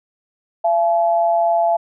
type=tone pair together; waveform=sine; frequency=679.4 / 856 Hz; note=F5 / A5; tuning=-48 / -48 cents; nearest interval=major third; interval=400 cents; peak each=-14 / -20 dBFS; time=0.64-1.77 s; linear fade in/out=10 ms; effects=none